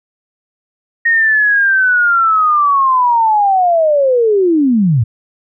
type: linear sweep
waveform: sine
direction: down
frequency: 1866 to 102.4 Hz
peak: -8 dBFS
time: 1.05-5.04 s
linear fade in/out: 10 ms
effects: none